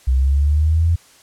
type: linear sweep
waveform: sine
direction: up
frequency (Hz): 62.8 to 85.5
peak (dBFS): -12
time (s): 0.07-0.96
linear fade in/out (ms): 10
effects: white hiss -49 dBFS RMS until 1.22 s + low-pass 10000 Hz 12 dB/octave